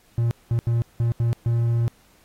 triangle tone bursts at uneven times, 117.1 Hz, A#2, 8 cents sharp, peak -16 dBFS, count 6, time 0.18-0.31 / 0.51-0.59 / 0.67-0.82 / 1-1.12 / 1.2-1.33 / 1.46-1.88 s, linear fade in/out 0 ms, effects pink hiss -58 dBFS RMS until 2.24 s + AAC 48 kbps

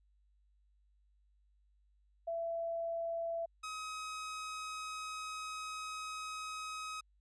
sine / sawtooth tone pair in turn, 669 / 1267.7 Hz, E5 / D#6, +25 / +32 cents, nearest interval major seventh, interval 1107 cents, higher second, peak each -35 / -37 dBFS, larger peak first, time 2.27-3.46 / 3.63-7.01 s, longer second, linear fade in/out 10 ms, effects added 50 Hz sine -68 dBFS peak until 7.2 s + resampled to 22050 Hz

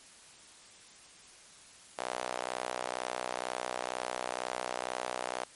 sawtooth tone with high-pass filter, 62.1 Hz, B1, 10 cents sharp, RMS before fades -37 dBFS, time 1.98-5.45 s, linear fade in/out 10 ms, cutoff 660 Hz, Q 1.9, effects white hiss -55 dBFS RMS until 5.55 s + MP3 48 kbps

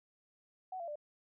sine tone with pitch steps, 747 / 681 / 593 Hz, F#5 / F5 / D5, +16 / -44 / +17 cents, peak -39 dBFS, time 0.72-0.957 s, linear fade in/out 5 ms, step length 79 ms, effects none

